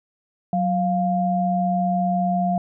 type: tone pair together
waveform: sine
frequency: 185 / 700.2 Hz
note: F#3 / F5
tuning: 0 / +4 cents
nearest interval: octave + major seventh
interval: 2304 cents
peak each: -21 dBFS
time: 0.53-2.58 s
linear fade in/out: 2 ms
effects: none